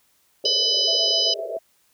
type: band-pass noise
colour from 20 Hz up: white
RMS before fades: -33 dBFS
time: 0.44-1.57 s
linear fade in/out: 2 ms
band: 390 to 610 Hz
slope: 96 dB/octave
type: harmonic tone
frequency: 1000 Hz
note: B5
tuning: 21 cents sharp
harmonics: 3 / 4 / 5 / 6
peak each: -23 / -27 / -20 / -33 dBFS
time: 0.45-1.34 s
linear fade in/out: 5 ms
type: tone with tremolo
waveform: sine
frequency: 657 Hz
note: E5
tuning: 6 cents flat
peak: -26 dBFS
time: 0.87-1.59 s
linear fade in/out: 10 ms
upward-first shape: sine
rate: 7.7 Hz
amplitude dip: 75%
effects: white hiss -63 dBFS RMS until 1.93 s